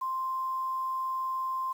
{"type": "tone with quantisation", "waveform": "sine", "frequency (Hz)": 1046.5, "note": "C6", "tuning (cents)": 0, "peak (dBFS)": -29, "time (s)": [0.01, 1.73], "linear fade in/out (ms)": 10, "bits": 9, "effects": []}